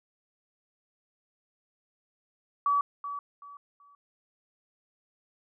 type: tone with echo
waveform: sine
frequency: 1143 Hz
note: D6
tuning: 47 cents flat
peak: -22 dBFS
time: 2.66-2.81 s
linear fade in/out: 2 ms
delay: 380 ms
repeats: 3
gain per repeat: -11 dB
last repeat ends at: 3.95 s
effects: none